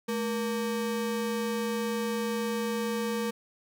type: ring-modulated tone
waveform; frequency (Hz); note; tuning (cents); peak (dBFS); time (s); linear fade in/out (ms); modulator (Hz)
square; 344.4; F4; -24; -26; 0.08-3.31; 10; 129
effects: 11-bit